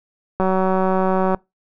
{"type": "click train", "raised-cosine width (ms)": 1, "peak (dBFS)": -6, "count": 179, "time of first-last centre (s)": [0.4, 1.347], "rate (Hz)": 188, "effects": ["noise-tail reverb RT60 0.2 s tail -24 dB re dry"]}